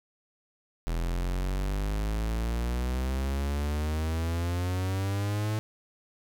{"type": "exponential sweep", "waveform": "45% pulse", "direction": "up", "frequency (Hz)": [41.15, 109], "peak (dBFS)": -27, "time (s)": [0.87, 5.59], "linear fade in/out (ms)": 0, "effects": []}